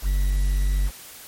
triangle tone with quantisation, 47.61 Hz, G1, 50 cents flat, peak -16 dBFS, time 0.02-0.91 s, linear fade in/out 50 ms, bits 7, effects white hiss -42 dBFS RMS until 1.27 s + MP3 64 kbps

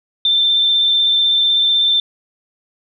sine tone with vibrato, 3563 Hz, A7, 21 cents sharp, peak -11 dBFS, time 0.25-2 s, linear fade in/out 2 ms, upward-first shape sine, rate 16 Hz, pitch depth 13 cents each way, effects none

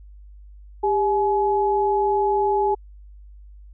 sine tone pair together, 399.6 / 846.7 Hz, G4 / G#5, +33 / +33 cents, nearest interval octave + minor second, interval 1300 cents, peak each -20 dBFS, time 0.83-2.75 s, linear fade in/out 10 ms, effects added 50 Hz sine -41 dBFS peak until 3.73 s

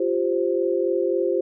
sine chord, F suspended second, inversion none, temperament just, 349.2 / 392.9 / 523.8 Hz, F4 / G4 / C5, 0 / +4 / +2 cents, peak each -23 / -24 / -24 dBFS, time 0-1.41 s, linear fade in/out 5 ms, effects none

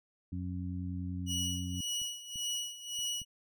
harmonic tone, 90.3 Hz, F#2, 42 cents flat, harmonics 1 / 2 / 3, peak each -37 / -40 / -42 dBFS, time 0.32-1.81 s, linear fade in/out 5 ms
25% pulse tone with tremolo, 2927 Hz, F#7, 19 cents flat, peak -29 dBFS, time 1.26-3.25 s, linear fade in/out 50 ms, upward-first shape sine, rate 1.8 Hz, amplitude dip 80%
clicks, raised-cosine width 5 ms, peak -40 / -42 / -38 / -47 / -38 dBFS, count 5, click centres 1.743 / 2.017 / 2.358 / 2.99 / 3.217 s
effects none

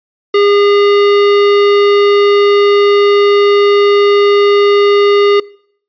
square tone, 406.6 Hz, G#4, 37 cents flat, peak -7 dBFS, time 0.34-5.4 s, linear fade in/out 5 ms, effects noise-tail reverb RT60 0.6 s tail -23 dB re dry + resampled to 11025 Hz

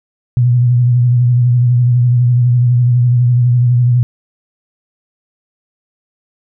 sine tone with vibrato, 122.4 Hz, B2, 15 cents flat, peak -7 dBFS, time 0.37-4.03 s, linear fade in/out 0 ms, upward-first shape triangle, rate 12 Hz, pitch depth 50 cents each way, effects none

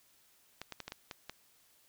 clicks, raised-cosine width 0.2 ms, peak -24 dBFS, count 7, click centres 0.616 / 0.723 / 0.803 / 0.88 / 0.921 / 1.112 / 1.296 s, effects white hiss -67 dBFS RMS until 1.88 s

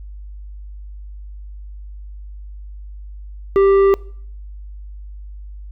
sine tone with tanh clipping, 392.7 Hz, G4, 3 cents sharp, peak -11 dBFS, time 3.56-3.94 s, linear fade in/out 0 ms, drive 9 dB, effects noise-tail reverb RT60 0.6 s tail -23 dB re dry + added 50 Hz sine -31 dBFS peak until 5.71 s

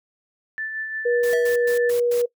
sine tone with tremolo, 1760 Hz, A6, in tune, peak -25 dBFS, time 0.58-1.9 s, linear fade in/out 0 ms, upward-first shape sine, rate 5.7 Hz, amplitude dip 40%
sine tone, 481.3 Hz, B4, 45 cents flat, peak -17 dBFS, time 1.05-2.26 s, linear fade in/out 10 ms
white noise bursts, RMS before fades -36 dBFS, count 5, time 1.23-2.22 s, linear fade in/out 5 ms, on 110 ms, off 110 ms
square tone with exponential decay, 650 Hz, E5, 24 cents flat, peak -26 dBFS, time 1.33-1.73 s, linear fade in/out 0 ms, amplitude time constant 86 ms
effects noise-tail reverb RT60 0.1 s tail -20 dB re dry

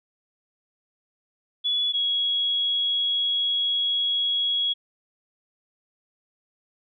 sine tone pair in turn, 3410 / 3328 Hz, G#7 / G#7, +45 / +3 cents, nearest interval unison, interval 42 cents, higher first, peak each -21 dBFS, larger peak neither, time 1.64-1.93 / 1.93-4.74 s, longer second, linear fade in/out 20 ms, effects none

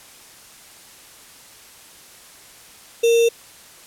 sine tone with sample-and-hold, 464.3 Hz, A#4, 7 cents flat, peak -12 dBFS, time 3.03-3.29 s, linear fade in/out 10 ms, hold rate 3150 Hz, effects white hiss -45 dBFS RMS until 3.86 s + low-pass 12000 Hz 12 dB/octave

